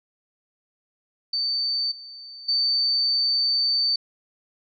sine tone with level steps, 4565 Hz, D8, 50 cents flat, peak -22 / -38 / -19 dBFS, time 1.33-3.96 s, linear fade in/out 5 ms, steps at 1.91 / 2.48 s, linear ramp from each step 10 ms, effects none

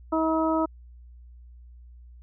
harmonic tone, 320 Hz, D#4, 49 cents sharp, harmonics 1 / 2 / 3 / 4, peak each -24 / -27 / -29 / -30 dBFS, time 0.12-0.66 s, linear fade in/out 10 ms, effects added 60 Hz sine -45 dBFS peak until 2.22 s

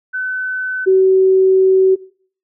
sine tone pair in turn, 1513 / 378.9 Hz, F#6 / F#4, +38 / +41 cents, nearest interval 2 octaves, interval 2397 cents, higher first, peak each -18 / -7 dBFS, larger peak second, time 0.13-0.86 / 0.86-1.96 s, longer second, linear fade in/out 20 ms, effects noise-tail reverb RT60 0.5 s tail -21 dB re dry

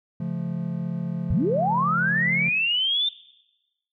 triangle chord, Db augmented, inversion none, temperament just, 138.59 / 173.24 / 216.5 Hz, Db3 / F3 / A3, 0 / -14 / -28 cents, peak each -30 / -26 / -31 dBFS, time 0.2-2.49 s, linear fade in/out 5 ms
sine linear sweep, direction up, 51.91 to 3607 Hz, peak -20 dBFS, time 1.3-3.09 s, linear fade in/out 5 ms
effects noise-tail reverb RT60 1.0 s tail -19 dB re dry

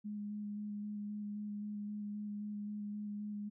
sine tone with vibrato, 207.7 Hz, G#3, in tune, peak -39 dBFS, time 0.04-3.5 s, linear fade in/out 20 ms, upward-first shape square, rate 3.8 Hz, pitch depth 11 cents each way, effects none

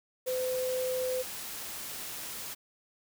sine tone in noise, 510 Hz, C5, 44 cents flat, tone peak -29 dBFS, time 0.26-1.23 s, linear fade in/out 20 ms, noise white, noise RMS -40 dBFS, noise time 0.26-2.55 s, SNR +8 dB, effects none

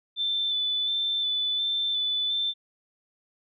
sine tone with vibrato, 3520 Hz, A7, in tune, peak -24 dBFS, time 0.16-2.54 s, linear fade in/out 50 ms, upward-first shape square, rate 1.4 Hz, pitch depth 15 cents each way, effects none

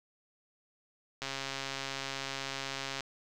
click train, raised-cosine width 0.2 ms, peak -19 dBFS, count 244, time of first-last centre 1.22-3.007 s, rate 136 Hz, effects none

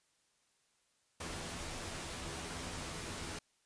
pink noise with comb filter, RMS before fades -43 dBFS, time 1.2-3.39 s, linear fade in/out 5 ms, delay 12 ms, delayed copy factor +0.55, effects white hiss -75 dBFS RMS until 3.65 s + resampled to 22050 Hz

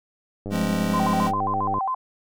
click train, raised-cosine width 2 ms, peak -19 dBFS, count 133, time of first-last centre 0.46-1.784 s, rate 99.7 Hz
square chord, F minor, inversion none, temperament just, 174.61 / 209.5 / 261.9 Hz, F3 / Ab3 / C4, 0 / +15 / +2 cents, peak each -27 / -25 / -31 dBFS, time 0.5-1.32 s, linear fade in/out 50 ms
sine tone with vibrato, 894 Hz, A5, 27 cents sharp, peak -22 dBFS, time 0.93-1.95 s, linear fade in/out 10 ms, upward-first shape square, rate 7.4 Hz, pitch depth 250 cents each way
effects none

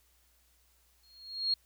sine tone with exponential growth, 4271 Hz, C8, 35 cents sharp, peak -24 dBFS, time 1.03-1.54 s, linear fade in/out 5 ms, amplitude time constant 110 ms, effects added 60 Hz sine -69 dBFS peak until 1.65 s + white hiss -69 dBFS RMS until 1.65 s

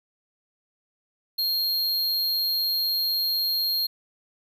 square tone, 4232 Hz, C8, 19 cents sharp, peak -23 dBFS, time 1.38-3.87 s, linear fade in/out 10 ms, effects 10-bit

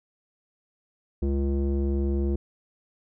square tone with low-pass filter, 69.3 Hz, C#2, in tune, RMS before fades -25 dBFS, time 1.22-2.36 s, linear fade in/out 5 ms, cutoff 360 Hz, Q 2.5, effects none

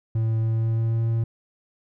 triangle tone with pitch glide, 112 to 114.22 Hz, A2 to A#2, +31 to -35 cents, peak -18 dBFS, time 0.15-1.24 s, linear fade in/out 5 ms, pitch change +34 cents, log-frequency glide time 0.43-1.04 s, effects none

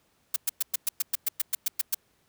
blue noise bursts, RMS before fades -25 dBFS, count 13, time 0.34-1.946 s, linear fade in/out 5 ms, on 22 ms, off 110 ms, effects pink hiss -68 dBFS RMS until 2.28 s + high-pass 60 Hz 12 dB/octave

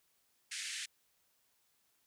pink band-pass noise, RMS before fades -42 dBFS, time 0.51-0.86 s, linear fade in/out 10 ms, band 1700 to 9600 Hz, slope 48 dB/octave, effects white hiss -75 dBFS RMS until 2.06 s

